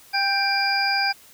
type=tone cluster; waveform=sine; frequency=795 / 1569 / 2363 / 4870 Hz; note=G5 / G6 / D7 / D#8; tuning=+24 / +1 / +10 / -38 cents; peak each=-24 / -25 / -26 / -24 dBFS; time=0.13-1.13 s; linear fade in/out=20 ms; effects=white hiss -50 dBFS RMS until 1.33 s